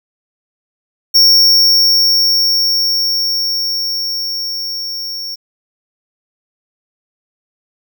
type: tone with level ramp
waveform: square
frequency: 5500 Hz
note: F8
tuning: 27 cents flat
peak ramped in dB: -5 to -22 dBFS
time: 1.14-5.36 s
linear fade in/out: 20 ms
effects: 7-bit